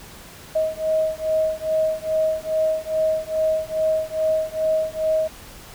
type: beating tone pair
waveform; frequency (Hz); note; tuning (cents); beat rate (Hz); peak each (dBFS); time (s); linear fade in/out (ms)
sine; 630 / 632.4; D#5 / D#5; +21 / +28; 2.4; -22; 0.55-5.28; 10
effects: pink hiss -42 dBFS RMS until 5.74 s